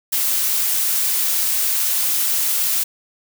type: noise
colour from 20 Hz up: blue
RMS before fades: -19 dBFS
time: 0.12-2.84 s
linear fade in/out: 10 ms
effects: none